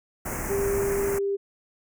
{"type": "band-stop noise", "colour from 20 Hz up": "pink", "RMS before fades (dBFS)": -31, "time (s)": [0.25, 1.19], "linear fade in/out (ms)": 10, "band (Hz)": [2300, 6100], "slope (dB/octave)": 48}
{"type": "tone", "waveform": "sine", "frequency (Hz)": 397.7, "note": "G4", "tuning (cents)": 25, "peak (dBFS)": -23, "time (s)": [0.49, 1.37], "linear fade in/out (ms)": 20}
{"effects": []}